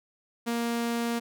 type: tone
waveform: sawtooth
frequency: 234.4 Hz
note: A#3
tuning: 10 cents sharp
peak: -23 dBFS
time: 0.46-1.2 s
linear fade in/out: 20 ms
effects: none